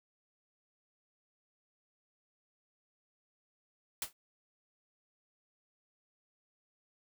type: noise with exponential decay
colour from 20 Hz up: white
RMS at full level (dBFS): -32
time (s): 4.02-4.13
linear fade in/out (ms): 2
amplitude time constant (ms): 22
effects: none